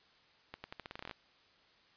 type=accelerating click train; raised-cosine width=0.3 ms; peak=-27 dBFS; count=13; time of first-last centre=0.54-1.112 s; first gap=100 ms; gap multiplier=0.85; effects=white hiss -66 dBFS RMS until 1.96 s + resampled to 11025 Hz